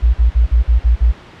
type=tone bursts; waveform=sine; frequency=58.1 Hz; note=A#1; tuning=5 cents flat; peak=-7 dBFS; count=7; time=0.02-1.124 s; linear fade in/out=20 ms; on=120 ms; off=44 ms; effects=pink hiss -38 dBFS RMS until 1.4 s + low-pass 3000 Hz 12 dB/octave